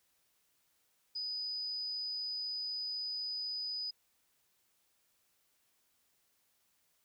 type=tone; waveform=sine; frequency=4978 Hz; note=D#8; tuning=in tune; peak=-36 dBFS; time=1.15-3.91 s; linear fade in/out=10 ms; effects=white hiss -75 dBFS RMS until 7.04 s